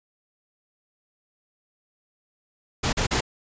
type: noise bursts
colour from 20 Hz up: pink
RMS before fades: -23 dBFS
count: 3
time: 2.83-3.208 s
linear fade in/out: 10 ms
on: 100 ms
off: 39 ms
effects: resampled to 16000 Hz

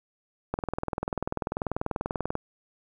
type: click train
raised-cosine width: 1 ms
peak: -14 dBFS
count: 38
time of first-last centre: 0.54-2.354 s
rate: 20.4 Hz
effects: 9-bit

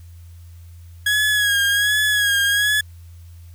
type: tone with vibrato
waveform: 30% pulse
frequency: 1661.2 Hz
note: G#6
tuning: in tune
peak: -13 dBFS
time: 1.06-2.81 s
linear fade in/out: 5 ms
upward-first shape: sine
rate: 1.3 Hz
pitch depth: 50 cents each way
effects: added 85 Hz sine -38 dBFS peak until 3.54 s + white hiss -57 dBFS RMS until 3.54 s

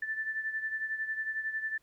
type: beating tone pair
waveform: sine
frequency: 1760 / 1771 Hz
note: A6 / A6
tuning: 0 / +11 cents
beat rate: 11 Hz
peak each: -33 / -39 dBFS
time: 0.02-1.78 s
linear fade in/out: 5 ms
effects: pink hiss -71 dBFS RMS until 1.82 s

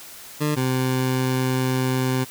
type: tone pair in turn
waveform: 20% pulse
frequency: 150 / 129.33 Hz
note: D3 / C3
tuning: +37 / -20 cents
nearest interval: minor third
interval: 257 cents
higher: first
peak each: -15 dBFS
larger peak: neither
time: 0.4-0.56 / 0.56-2.25 s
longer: second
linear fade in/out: 20 ms
effects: white hiss -41 dBFS RMS until 2.3 s

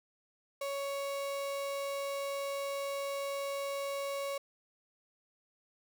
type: tone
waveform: 35% pulse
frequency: 557 Hz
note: C#5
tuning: 8 cents sharp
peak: -33 dBFS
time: 0.61-4.38 s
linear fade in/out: 5 ms
effects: none

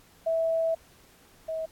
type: tone pair in turn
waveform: sine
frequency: 654 / 641.7 Hz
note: E5 / E5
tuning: -14 / -47 cents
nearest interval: unison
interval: 33 cents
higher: first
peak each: -23 / -29 dBFS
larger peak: first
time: 0.26-0.75 / 1.48-1.66 s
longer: first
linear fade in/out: 10 ms
effects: pink hiss -58 dBFS RMS until 1.71 s + AAC 64 kbps

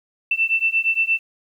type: beating tone pair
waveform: sine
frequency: 2668 / 2676.6 Hz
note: E7 / E7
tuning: +20 / +26 cents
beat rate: 8.6 Hz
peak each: -20 dBFS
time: 0.31-1.19 s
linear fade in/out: 5 ms
effects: 9-bit

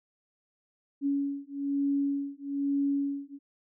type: beating tone pair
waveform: sine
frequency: 280 / 281.1 Hz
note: C#4 / C#4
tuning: +18 / +24 cents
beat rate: 1.1 Hz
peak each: -30 dBFS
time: 1.01-3.39 s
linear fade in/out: 50 ms
effects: none

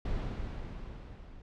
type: noise with level ramp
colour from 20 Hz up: brown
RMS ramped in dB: -33 to -50 dBFS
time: 0.05-1.42 s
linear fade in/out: 5 ms
effects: low-pass 4000 Hz 12 dB/octave

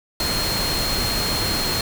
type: tone in noise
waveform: sine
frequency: 4235 Hz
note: C8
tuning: 20 cents sharp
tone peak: -24 dBFS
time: 0.2-1.81 s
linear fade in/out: 2 ms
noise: pink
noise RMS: -24 dBFS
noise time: 0.2-1.81 s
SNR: -3 dB
effects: none

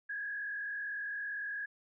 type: tone with frequency modulation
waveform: sine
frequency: 1661.2 Hz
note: G#6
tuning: in tune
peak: -36 dBFS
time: 0.09-1.66 s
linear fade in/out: 10 ms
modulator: 42.2 Hz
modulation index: 1.1
effects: none

